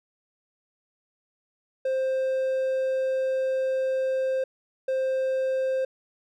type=tone pair in turn; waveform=triangle; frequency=525 / 525 Hz; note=C5 / C5; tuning=+6 / +6 cents; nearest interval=unison; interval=0 cents; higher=neither; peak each=-21 / -21 dBFS; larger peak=neither; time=1.85-4.44 / 4.88-5.85 s; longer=first; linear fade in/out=5 ms; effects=none